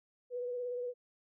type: tone with vibrato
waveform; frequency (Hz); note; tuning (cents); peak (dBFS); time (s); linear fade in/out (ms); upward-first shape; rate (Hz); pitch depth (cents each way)
sine; 491.4; B4; -9; -35; 0.3-0.94; 50; sine; 17; 26
effects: none